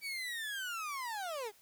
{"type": "linear sweep", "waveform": "30% pulse", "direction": "down", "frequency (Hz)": [2300, 390.3], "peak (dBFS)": -35, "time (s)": [0.01, 1.52], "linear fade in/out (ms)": 50, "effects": ["white hiss -64 dBFS RMS until 1.61 s"]}